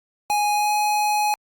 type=tone with pitch glide; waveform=square; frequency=831 to 838.7 Hz; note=G#5 to G#5; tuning=+1 to +17 cents; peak=-19 dBFS; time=0.3-1.34 s; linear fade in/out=0 ms; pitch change=+16 cents; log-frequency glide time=0.54-0.71 s; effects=Opus 48 kbps